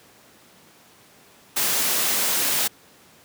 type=noise; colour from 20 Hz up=white; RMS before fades=-22 dBFS; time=1.56-2.68 s; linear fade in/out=10 ms; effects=pink hiss -52 dBFS RMS until 3.24 s + high-pass 150 Hz 12 dB/octave